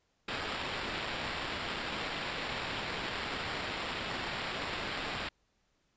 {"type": "noise with sample-and-hold", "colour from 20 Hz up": "white", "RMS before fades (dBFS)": -37, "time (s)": [0.28, 5.29], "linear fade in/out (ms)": 5, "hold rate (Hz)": 6300, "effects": ["pink hiss -75 dBFS RMS until 5.96 s", "resampled to 16000 Hz"]}